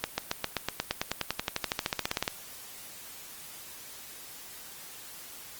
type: accelerating click train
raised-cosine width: 0.2 ms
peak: -10 dBFS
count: 26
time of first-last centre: 0.04-2.279 s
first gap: 140 ms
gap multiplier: 0.96
effects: white hiss -46 dBFS RMS until 5.59 s + Opus 24 kbps